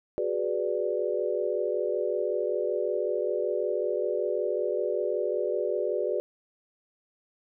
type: chord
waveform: sine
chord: G# half-diminished seventh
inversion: third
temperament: equal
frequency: 370 / 415.3 / 493.9 / 587.3 Hz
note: F#4 / G#4 / B4 / D5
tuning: 0 / 0 / 0 / 0 cents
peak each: -31 dBFS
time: 0.18-6.2 s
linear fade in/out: 0 ms
effects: none